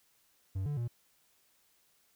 triangle tone with pitch steps, 95.5 / 146.2 / 118.8 Hz, G2 / D3 / A#2, -45 / -7 / +33 cents, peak -30 dBFS, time 0.55-0.88 s, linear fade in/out 10 ms, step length 110 ms, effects white hiss -70 dBFS RMS until 2.15 s

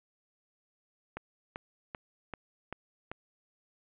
click train, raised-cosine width 0.5 ms, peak -23 dBFS, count 6, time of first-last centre 1.17-3.116 s, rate 2.57 Hz, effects resampled to 8000 Hz + 10-bit

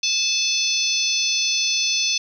harmonic tone, 869 Hz, A5, 22 cents flat, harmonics 3 / 4 / 5 / 6 / 7, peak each -25 / -25 / -25 / -25 / -25 dBFS, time 0.03-2.18 s, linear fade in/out 5 ms, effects 9-bit

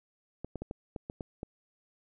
clicks, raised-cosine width 2 ms, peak -24 dBFS, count 8, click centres 0.446 / 0.557 / 0.62 / 0.711 / 0.962 / 1.099 / 1.208 / 1.431 s, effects none

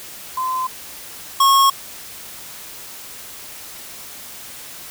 sine / square tone pair in turn, 1031 / 1092.3 Hz, C6 / C#6, -26 / -26 cents, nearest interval minor second, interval 100 cents, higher second, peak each -19 / -11 dBFS, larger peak second, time 0.37-0.67 / 1.4-1.7 s, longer neither, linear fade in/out 5 ms, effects white hiss -36 dBFS RMS until 4.9 s

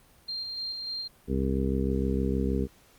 sine tone with tremolo, 4186 Hz, C8, in tune, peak -31 dBFS, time 0.28-1.08 s, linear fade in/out 10 ms, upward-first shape square, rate 3.4 Hz, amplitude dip 25%
harmonic tone, 66.5 Hz, C2, 29 cents sharp, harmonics 1 / 2 / 3 / 4 / 5 / 6 / 7, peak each -29 / -34 / -30 / -32 / -41 / -33 / -36 dBFS, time 1.27-2.68 s, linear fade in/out 50 ms
effects pink hiss -59 dBFS RMS until 2.98 s + Opus 32 kbps

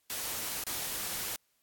white noise with dropouts, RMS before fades -36 dBFS, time 0.1-1.36 s, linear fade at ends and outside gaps 0 ms, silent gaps 0.638-0.667 s, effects white hiss -74 dBFS RMS until 1.62 s + AAC 64 kbps

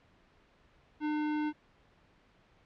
sine tone with hard clipping, 301.9 Hz, D4, 48 cents sharp, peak -32 dBFS, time 1-1.53 s, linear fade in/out 50 ms, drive 18 dB, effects pink hiss -65 dBFS RMS until 2.65 s + low-pass 3000 Hz 12 dB/octave

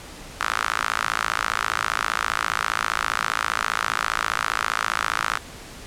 sawtooth tone with high-pass filter, 55 Hz, A1, in tune, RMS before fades -25 dBFS, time 0.4-5.38 s, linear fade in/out 10 ms, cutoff 1300 Hz, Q 3.3, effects pink hiss -40 dBFS RMS until 5.86 s + low-pass 10000 Hz 12 dB/octave

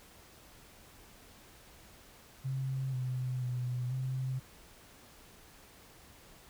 sine tone with pitch steps, 133 / 127.4 / 124.2 / 130.3 Hz, C3 / C3 / B2 / C3, +29 / -46 / +10 / -7 cents, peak -32 dBFS, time 2.44-4.4 s, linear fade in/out 20 ms, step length 490 ms, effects pink hiss -57 dBFS RMS until 6.49 s

